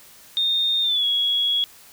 sine tone with pitch glide, 3661 to 3338 Hz, A#7 to G#7, -32 to +8 cents, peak -18 dBFS, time 0.37-1.64 s, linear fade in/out 0 ms, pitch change -160 cents, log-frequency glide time 0.82-1.05 s, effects white hiss -48 dBFS RMS until 1.92 s

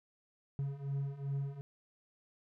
triangle beating tone pair, 137.5 / 140.1 Hz, C#3 / C#3, -14 / +19 cents, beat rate 2.6 Hz, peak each -38 / -35 dBFS, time 0.59-1.61 s, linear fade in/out 0 ms, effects none

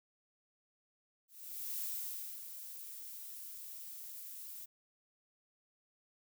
violet noise with ADSR envelope, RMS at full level -39 dBFS, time 1.28-4.66 s, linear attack 520 ms, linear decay 610 ms, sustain -9 dB, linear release 16 ms, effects none

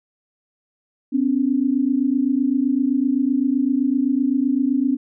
sine tone pair together, 254.5 / 282.3 Hz, C4 / C#4, -48 / +32 cents, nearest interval major second, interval 180 cents, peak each -19 dBFS, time 1.12-4.97 s, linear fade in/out 20 ms, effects none

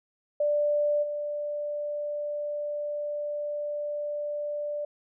sine tone with level steps, 589 Hz, D5, 5 cents sharp, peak -22 / -29 dBFS, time 0.4-4.85 s, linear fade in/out 5 ms, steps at 1.02 s, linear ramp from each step 20 ms, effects none

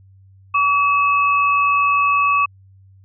sine tone pair together, 1139 / 2594 Hz, C#6 / E7, +47 / -28 cents, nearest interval octave + major second, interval 1425 cents, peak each -14 / -19 dBFS, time 0.54-2.46 s, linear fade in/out 10 ms, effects added 96 Hz sine -45 dBFS peak until 3.04 s

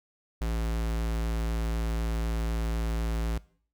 square tone, 56 Hz, A1, 31 cents sharp, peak -28 dBFS, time 0.41-3.38 s, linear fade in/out 5 ms, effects noise-tail reverb RT60 0.5 s tail -20 dB re dry

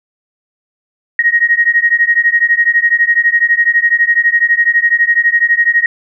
sine beating tone pair, 1874 / 1886 Hz, A#6 / A#6, +9 / +20 cents, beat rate 12 Hz, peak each -11 dBFS, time 1.19-5.86 s, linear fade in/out 2 ms, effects none

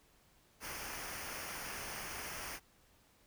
pink noise with comb filter, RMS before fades -44 dBFS, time 0.6-2.6 s, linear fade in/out 50 ms, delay 0.26 ms, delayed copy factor -0.65, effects pink hiss -68 dBFS RMS until 3.26 s

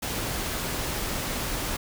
pink noise, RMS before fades -30 dBFS, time 0.02-1.77 s, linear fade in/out 10 ms, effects none

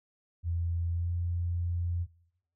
sine tone with pitch glide, 85 to 86.64 Hz, F2 to F2, -46 to -13 cents, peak -28 dBFS, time 0.43-2.07 s, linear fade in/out 50 ms, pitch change +33 cents, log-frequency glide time 0.92-1.11 s, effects noise-tail reverb RT60 0.8 s tail -20 dB re dry

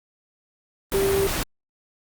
sine tone in noise, 392 Hz, G4, in tune, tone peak -19 dBFS, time 0.94-1.27 s, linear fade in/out 0 ms, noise pink, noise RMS -26 dBFS, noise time 0.92-1.43 s, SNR +4 dB, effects Opus 32 kbps

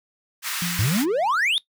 pink high-pass noise, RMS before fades -28 dBFS, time 0.42-1.06 s, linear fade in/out 50 ms, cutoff 1200 Hz, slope 24 dB/octave
sine tone with exponential decay, 174.61 Hz, F3, in tune, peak -23 dBFS, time 0.62-1.36 s, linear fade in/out 2 ms, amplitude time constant 160 ms
triangle exponential sweep, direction up, 93.7 to 3729 Hz, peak -17 dBFS, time 0.79-1.58 s, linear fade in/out 0 ms
effects noise-tail reverb RT60 0.1 s tail -18 dB re dry

